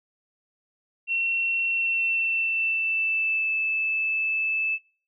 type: tone with pitch glide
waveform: sine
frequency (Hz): 2718 to 2625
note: F7 to E7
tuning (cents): -48 to -8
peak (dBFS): -22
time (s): 1.07-4.79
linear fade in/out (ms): 50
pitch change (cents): -60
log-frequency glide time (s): 1.69-3.52
effects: noise-tail reverb RT60 0.4 s tail -22 dB re dry